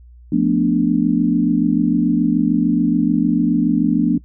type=chord; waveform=sine; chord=B half-diminished seventh; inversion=second; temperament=equal; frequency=174.61 / 220 / 246.9 / 293.7 Hz; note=F3 / A3 / B3 / D4; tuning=0 / 0 / 0 / 0 cents; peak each=-20 / -19 / -18 / -17 dBFS; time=0.32-4.18 s; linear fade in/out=5 ms; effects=noise-tail reverb RT60 0.1 s tail -20 dB re dry + added 60 Hz sine -40 dBFS peak until 4.24 s